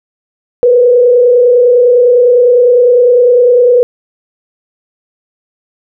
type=tone with frequency modulation; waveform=sine; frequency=489.9 Hz; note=B4; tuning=14 cents flat; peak=-3 dBFS; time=0.63-3.83 s; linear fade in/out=0 ms; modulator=29.9 Hz; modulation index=0.59; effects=none